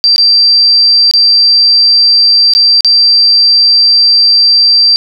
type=tone with dropouts; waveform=sine; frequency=4699 Hz; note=D8; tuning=in tune; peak=-3 dBFS; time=0.04-4.96 s; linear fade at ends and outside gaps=0 ms; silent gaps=0.161-0.181 / 1.112-1.137 / 2.536-2.55 / 2.807-2.847 s; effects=none